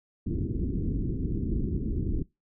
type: low-pass noise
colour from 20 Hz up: pink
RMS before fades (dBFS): -29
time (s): 0.26-2.23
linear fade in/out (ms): 10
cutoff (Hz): 370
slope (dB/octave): 48
effects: noise-tail reverb RT60 0.2 s tail -22 dB re dry